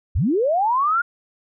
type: linear sweep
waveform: sine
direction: up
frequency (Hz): 49 to 1438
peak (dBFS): -16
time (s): 0.15-1.02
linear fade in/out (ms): 10
effects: none